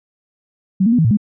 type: tone with pitch steps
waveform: sine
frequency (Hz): 190.1 / 229.1 / 245.2 / 160.8 / 113.6 / 208.9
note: F#3 / A#3 / B3 / E3 / A#2 / G#3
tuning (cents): +47 / -30 / -12 / -43 / -44 / +10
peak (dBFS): -10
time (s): 0.8-1.172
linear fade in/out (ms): 10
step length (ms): 62
effects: none